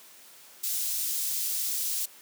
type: high-pass noise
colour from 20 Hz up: white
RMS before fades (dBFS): -30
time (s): 0.63-2.06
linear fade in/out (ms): 10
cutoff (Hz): 4800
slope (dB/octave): 12
effects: white hiss -52 dBFS RMS until 2.21 s + high-pass 200 Hz 12 dB/octave